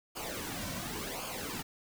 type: noise with flanger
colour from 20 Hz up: pink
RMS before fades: -39 dBFS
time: 0.15-1.63 s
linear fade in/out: 20 ms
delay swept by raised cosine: 0.52 to 2.42 ms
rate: 0.91 Hz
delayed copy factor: -0.7
effects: none